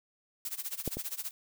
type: noise with tremolo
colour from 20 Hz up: blue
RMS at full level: -35 dBFS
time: 0.45-1.31 s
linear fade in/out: 2 ms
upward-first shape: sine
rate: 15 Hz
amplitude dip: 90%
type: clicks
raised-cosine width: 2 ms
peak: -19 / -24 dBFS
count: 2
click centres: 0.877 / 0.97 s
effects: none